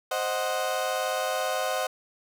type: chord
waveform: 30% pulse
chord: C diminished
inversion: none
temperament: equal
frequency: 523.3 / 622.3 / 740 Hz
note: C5 / Eb5 / Gb5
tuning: 0 / 0 / 0 cents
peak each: -28 dBFS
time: 0.11-1.87 s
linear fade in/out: 5 ms
effects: none